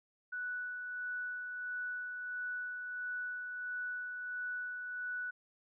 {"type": "tone with tremolo", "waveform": "sine", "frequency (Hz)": 1480, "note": "F#6", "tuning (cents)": 0, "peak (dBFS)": -36, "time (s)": [0.32, 5.31], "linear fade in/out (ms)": 10, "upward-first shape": "sine", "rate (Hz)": 1.5, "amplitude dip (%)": 35, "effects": []}